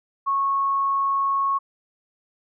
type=tone; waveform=sine; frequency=1100 Hz; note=C#6; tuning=14 cents flat; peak=-19 dBFS; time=0.26-1.59 s; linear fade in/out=20 ms; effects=none